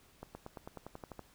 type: accelerating click train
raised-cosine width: 1 ms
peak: -30 dBFS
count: 11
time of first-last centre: 0.23-1.193 s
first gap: 120 ms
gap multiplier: 0.95
effects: pink hiss -64 dBFS RMS until 1.34 s